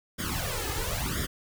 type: noise with flanger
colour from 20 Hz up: pink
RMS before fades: -31 dBFS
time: 0.18-1.27 s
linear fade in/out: 20 ms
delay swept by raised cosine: 0.57 to 2.37 ms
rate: 0.98 Hz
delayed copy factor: +0.9
effects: none